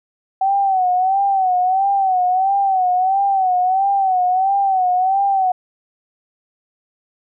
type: tone with vibrato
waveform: sine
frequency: 759 Hz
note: F#5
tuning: 44 cents sharp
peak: -13 dBFS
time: 0.41-5.52 s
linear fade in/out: 5 ms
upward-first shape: sine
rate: 1.5 Hz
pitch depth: 84 cents each way
effects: none